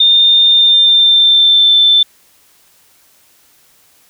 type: tone with pitch glide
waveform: sine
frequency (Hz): 3623 to 3540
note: A7 to A7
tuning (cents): +50 to +10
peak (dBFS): -5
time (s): 0-2.03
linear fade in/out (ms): 5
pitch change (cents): -40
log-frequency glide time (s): 0.43-1.75
effects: white hiss -50 dBFS RMS until 4.09 s